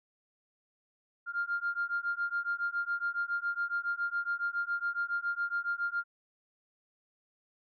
sine beating tone pair, 1396.9 / 1404.1 Hz, F6 / F6, 0 / +9 cents, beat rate 7.2 Hz, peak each -33 / -33 dBFS, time 1.26-6.04 s, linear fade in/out 50 ms, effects tanh soft clip ceiling -23 dBFS

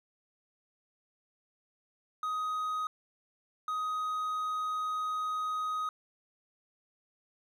triangle tone bursts at uneven times, 1254 Hz, D#6, 13 cents sharp, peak -29 dBFS, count 2, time 2.23-2.87 / 3.68-5.89 s, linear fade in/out 2 ms, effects none

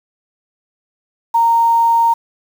sine tone with quantisation, 925 Hz, A#5, 14 cents flat, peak -9 dBFS, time 1.34-2.14 s, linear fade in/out 10 ms, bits 6, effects none

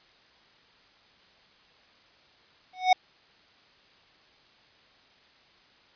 square tone with exponential growth, 740 Hz, F#5, in tune, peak -14 dBFS, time 2.73-2.93 s, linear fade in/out 5 ms, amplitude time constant 43 ms, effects white hiss -59 dBFS RMS until 5.95 s + resampled to 11025 Hz

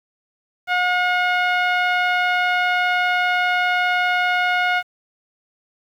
10% pulse tone with low-pass filter, 721 Hz, F#5, 45 cents flat, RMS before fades -19 dBFS, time 0.67-4.83 s, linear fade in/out 50 ms, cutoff 1900 Hz, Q 1.1, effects 8-bit

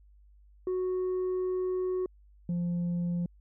sine tone pair in turn, 368.7 / 174 Hz, F#4 / F3, -6 / -6 cents, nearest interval octave + minor second, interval 1300 cents, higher first, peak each -25 dBFS, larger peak neither, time 0.67-2.06 / 2.49-3.26 s, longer first, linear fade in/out 2 ms, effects tanh soft clip ceiling -27 dBFS + added 50 Hz sine -55 dBFS peak until 3.4 s

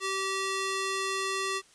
square tone with high-pass filter, 386 Hz, G4, 27 cents flat, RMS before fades -31 dBFS, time 0-1.62 s, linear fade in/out 50 ms, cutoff 770 Hz, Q 0.51, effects white hiss -59 dBFS RMS until 1.74 s + resampled to 22050 Hz

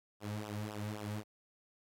sawtooth tone with flanger, 105.2 Hz, G#2, 23 cents sharp, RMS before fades -41 dBFS, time 0.2-1.24 s, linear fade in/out 50 ms, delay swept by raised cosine 0.45 to 2.95 ms, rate 3.8 Hz, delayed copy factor -0.9, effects AAC 64 kbps

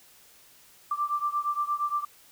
sine beating tone pair, 1174.7 / 1183.3 Hz, D6 / D6, 0 / +13 cents, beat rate 8.6 Hz, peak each -28 / -30 dBFS, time 0.91-2.05 s, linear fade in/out 5 ms, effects white hiss -56 dBFS RMS until 2.31 s

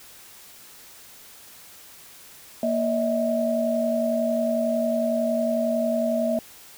sine tone cluster, 234.1 / 595 / 646 Hz, A#3 / D5 / E5, +8 / +22 / -35 cents, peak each -25 / -30 / -23 dBFS, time 2.63-6.39 s, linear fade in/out 2 ms, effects white hiss -47 dBFS RMS until 6.77 s

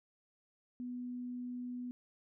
sine tone, 246.9 Hz, B3, in tune, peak -39 dBFS, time 0.8-1.91 s, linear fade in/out 0 ms, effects none

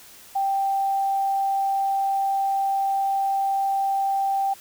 sine tone, 784 Hz, G5, in tune, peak -20 dBFS, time 0.35-4.54 s, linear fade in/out 10 ms, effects white hiss -47 dBFS RMS until 4.6 s

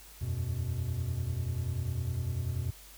triangle chord, E suspended second, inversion none, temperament equal, 82.41 / 92.5 / 123.47 Hz, E2 / F#2 / B2, 0 / 0 / 0 cents, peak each -34 / -33 / -32 dBFS, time 0.21-2.71 s, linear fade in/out 10 ms, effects added 50 Hz sine -54 dBFS peak until 2.97 s + white hiss -53 dBFS RMS until 2.97 s

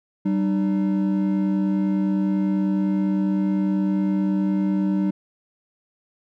triangle tone pair together, 192.73 / 302.6 Hz, G3 / D#4, -29 / -48 cents, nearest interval minor sixth, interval 781 cents, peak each -18 / -22 dBFS, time 0.25-5.11 s, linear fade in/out 10 ms, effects none

